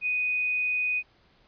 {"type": "tone", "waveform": "sine", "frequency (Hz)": 2489, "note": "D#7", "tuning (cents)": 0, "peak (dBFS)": -24, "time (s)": [0.01, 1.03], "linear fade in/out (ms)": 50, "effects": ["pink hiss -62 dBFS RMS until 1.47 s", "resampled to 11025 Hz"]}